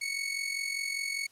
sawtooth tone with amplitude modulation, 2217 Hz, C#7, in tune, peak -25 dBFS, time 0.01-1.27 s, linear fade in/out 10 ms, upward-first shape sine, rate 45 Hz, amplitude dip 65%, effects white hiss -63 dBFS RMS until 1.31 s + low-pass 11000 Hz 12 dB/octave

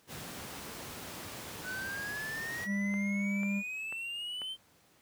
pink noise, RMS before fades -43 dBFS, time 0.07-2.68 s, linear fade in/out 50 ms
triangle exponential sweep, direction up, 1480 to 3136 Hz, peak -35 dBFS, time 1.63-4.57 s, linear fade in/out 50 ms
triangle tone, 200 Hz, G3, 35 cents sharp, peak -28 dBFS, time 2.65-3.63 s, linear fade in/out 50 ms
click train, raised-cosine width 0.5 ms, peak -30 dBFS, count 4, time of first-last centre 2.94-4.418 s, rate 2.03 Hz
effects pink hiss -65 dBFS RMS until 5.01 s + high-pass 100 Hz 12 dB/octave

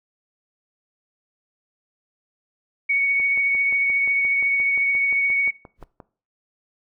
sine tone with vibrato, 2230 Hz, C#7, 10 cents sharp, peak -17 dBFS, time 2.89-5.51 s, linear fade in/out 10 ms, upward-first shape triangle, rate 14 Hz, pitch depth 14 cents each way
click train, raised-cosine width 1 ms, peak -26 dBFS, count 17, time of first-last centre 3.2-6.002 s, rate 5.71 Hz
brown noise with exponential growth, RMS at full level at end -37 dBFS, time 5.75-5.84 s, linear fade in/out 5 ms, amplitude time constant 19 ms
effects noise-tail reverb RT60 0.4 s tail -19 dB re dry

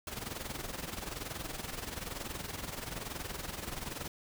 pink noise with amplitude modulation, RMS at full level -38 dBFS, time 0.07-4.08 s, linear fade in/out 2 ms, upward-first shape sine, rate 21.1 Hz, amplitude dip 70%, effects none

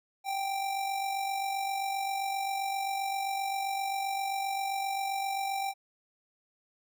square tone with amplitude modulation, 784 Hz, G5, in tune, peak -29 dBFS, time 0.24-5.74 s, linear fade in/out 50 ms, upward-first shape sine, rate 47.6 Hz, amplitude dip 45%, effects none

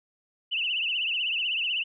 sine tone with vibrato, 2811 Hz, F7, 11 cents sharp, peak -25 dBFS, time 0.51-1.84 s, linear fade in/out 20 ms, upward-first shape triangle, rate 16 Hz, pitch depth 160 cents each way, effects none

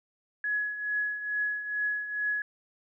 sine tone with tremolo, 1685 Hz, G#6, 25 cents sharp, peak -25 dBFS, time 0.44-2.42 s, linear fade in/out 2 ms, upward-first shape triangle, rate 2.3 Hz, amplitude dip 70%, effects none

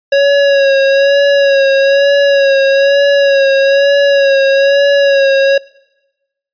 square tone with vibrato, 554.4 Hz, C#5, in tune, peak -7 dBFS, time 0.12-5.58 s, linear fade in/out 5 ms, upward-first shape sine, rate 1.1 Hz, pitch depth 31 cents each way, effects noise-tail reverb RT60 1.0 s tail -24 dB re dry + resampled to 11025 Hz

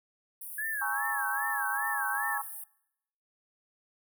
pink high-pass noise, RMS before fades -42 dBFS, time 0.41-2.64 s, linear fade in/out 5 ms, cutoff 9300 Hz, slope 96 dB/octave
sine tone with vibrato, 1660 Hz, G#6, 1 cent flat, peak -31 dBFS, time 0.58-2.38 s, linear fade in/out 5 ms, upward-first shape sine, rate 2.5 Hz, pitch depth 140 cents each way
sine chord, A# half-diminished seventh, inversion third, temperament equal with one note detuned, 830.6 / 937.2 / 1108.7 / 1318.5 Hz, G#5 / A#5 / C#6 / E6, 0 / +9 / 0 / 0 cents, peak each -35 / -40 / -36 / -40 dBFS, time 0.81-2.42 s, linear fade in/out 10 ms
effects noise-tail reverb RT60 0.8 s tail -22 dB re dry

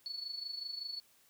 sine tone with amplitude modulation, 4423 Hz, C#8, 5 cents flat, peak -36 dBFS, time 0.06-1 s, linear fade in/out 0 ms, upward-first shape sine, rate 25.3 Hz, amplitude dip 70%, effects white hiss -67 dBFS RMS until 1.29 s

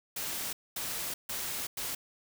white noise bursts at uneven times, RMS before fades -36 dBFS, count 4, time 0.16-0.53 / 0.76-1.14 / 1.29-1.67 / 1.77-1.95 s, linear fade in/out 5 ms, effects none

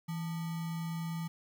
sine tone with sample-and-hold, 164.81 Hz, E3, in tune, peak -34 dBFS, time 0.08-1.28 s, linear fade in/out 10 ms, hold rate 1050 Hz, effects none

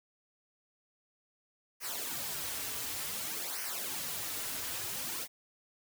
white noise with flanger, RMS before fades -38 dBFS, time 1.8-5.28 s, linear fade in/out 50 ms, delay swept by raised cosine 0.26 to 5.66 ms, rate 0.55 Hz, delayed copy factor -0.7, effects none

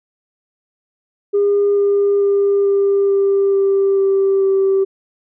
sine tone with pitch steps, 405.3 / 402.7 / 400.2 / 397.6 / 395.1 / 392.6 / 390.1 / 387.7 Hz, G#4 / G4 / G4 / G4 / G4 / G4 / G4 / G4, -42 / +47 / +36 / +25 / +14 / +3 / -8 / -19 cents, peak -10 dBFS, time 1.33-4.85 s, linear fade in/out 20 ms, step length 440 ms, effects tanh soft clip ceiling -8 dBFS

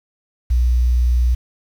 sine tone with quantisation, 60.8 Hz, B1, 26 cents flat, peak -12 dBFS, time 0.5-1.35 s, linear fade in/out 10 ms, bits 7, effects none

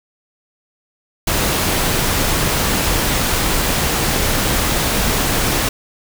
pink noise, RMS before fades -17 dBFS, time 1.27-5.69 s, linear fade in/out 5 ms, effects none

